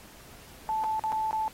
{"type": "tone with dropouts", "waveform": "sine", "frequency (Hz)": 874, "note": "A5", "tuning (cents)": -12, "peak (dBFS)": -26, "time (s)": [0.69, 1.48], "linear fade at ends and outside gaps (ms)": 0, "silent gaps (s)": [[0.838, 0.842], [0.995, 1.038], [1.12, 1.126], [1.31, 1.329]], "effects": ["pink hiss -51 dBFS RMS until 1.53 s", "AAC 48 kbps"]}